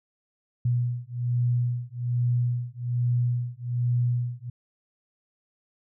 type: beating tone pair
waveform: sine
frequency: 121.1 / 122.3 Hz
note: B2 / B2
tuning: -34 / -16 cents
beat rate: 1.2 Hz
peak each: -26 dBFS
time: 0.65-4.5 s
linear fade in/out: 5 ms
effects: none